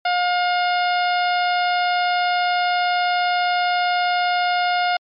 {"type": "harmonic tone", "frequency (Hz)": 713, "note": "F5", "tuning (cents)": 36, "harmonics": [1, 2, 3, 4, 5, 6, 7], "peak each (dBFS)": [-18, -24, -28, -30, -32, -34, -35], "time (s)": [0.05, 4.97], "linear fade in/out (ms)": 5, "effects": ["MP3 64 kbps"]}